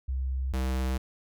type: tone pair in turn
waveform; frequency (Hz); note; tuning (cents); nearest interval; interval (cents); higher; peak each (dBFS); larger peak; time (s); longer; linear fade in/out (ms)
sine / square; 65.41 / 64.88; C2 / C2; 0 / -14; unison; 14; first; -27; neither; 0.08-0.53 / 0.53-0.98; neither; 10
effects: none